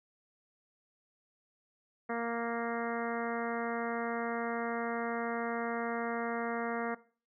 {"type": "harmonic tone", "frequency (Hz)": 233.1, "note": "A#3", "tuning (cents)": 0, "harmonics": [1, 2, 3, 4, 5, 6, 7, 8, 9], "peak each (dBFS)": [-38, -37, -39, -44, -43, -44, -47, -45, -49], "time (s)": [2.09, 6.95], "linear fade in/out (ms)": 10, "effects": ["noise-tail reverb RT60 0.4 s tail -18 dB re dry"]}